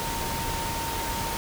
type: tone in noise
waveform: sine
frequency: 918 Hz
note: A#5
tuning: 27 cents flat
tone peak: -32 dBFS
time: 0-1.37 s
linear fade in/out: 0 ms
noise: pink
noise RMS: -31 dBFS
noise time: 0-1.37 s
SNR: -4 dB
effects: none